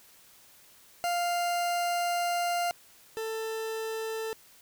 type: tone pair in turn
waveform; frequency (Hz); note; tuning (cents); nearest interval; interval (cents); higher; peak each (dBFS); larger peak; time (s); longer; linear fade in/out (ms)
40% pulse; 698.5 / 444; F5 / A4; 0 / +16; minor sixth; 784; first; -26 / -31; first; 1.04-2.71 / 3.17-4.33; first; 0
effects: white hiss -57 dBFS RMS until 4.61 s